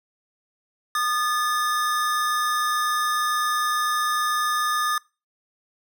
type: tone pair together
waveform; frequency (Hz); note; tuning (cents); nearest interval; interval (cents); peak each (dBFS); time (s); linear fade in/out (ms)
square; 1223 / 1729.6; D#6 / A6; -30 / -30; tritone; 600; -23 / -28; 0.95-4.98; 2
effects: noise-tail reverb RT60 0.3 s tail -24 dB re dry